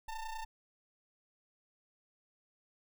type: ring-modulated tone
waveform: square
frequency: 450 Hz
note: A4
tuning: 39 cents sharp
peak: -37 dBFS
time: 0.08-0.45 s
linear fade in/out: 5 ms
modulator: 435 Hz
effects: none